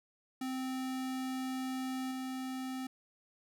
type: tone with level steps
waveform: square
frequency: 260 Hz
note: C4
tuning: 11 cents flat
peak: -36 / -38 dBFS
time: 0.41-2.87 s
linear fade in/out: 5 ms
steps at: 2.11 s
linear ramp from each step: 5 ms
effects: none